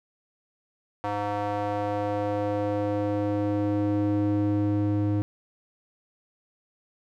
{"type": "tone with band-pass filter sweep", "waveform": "square", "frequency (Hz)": 103, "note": "G#2", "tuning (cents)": -14, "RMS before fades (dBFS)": -26, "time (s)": [1.04, 5.22], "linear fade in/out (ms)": 0, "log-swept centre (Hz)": [830, 230], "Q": 1.8, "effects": []}